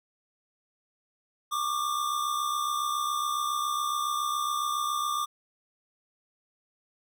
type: tone pair together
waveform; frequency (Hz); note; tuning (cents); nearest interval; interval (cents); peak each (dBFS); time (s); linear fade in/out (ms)
square; 1129.8 / 1197; C#6 / D6; +33 / +33; minor second; 100; -34 / -29; 1.51-5.26; 20
effects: none